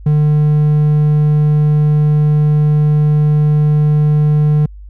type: tone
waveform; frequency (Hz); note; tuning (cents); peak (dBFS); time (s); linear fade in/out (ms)
triangle; 150; D3; +37; -6; 0.06-4.66; 5
effects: added 50 Hz sine -30 dBFS peak until 4.89 s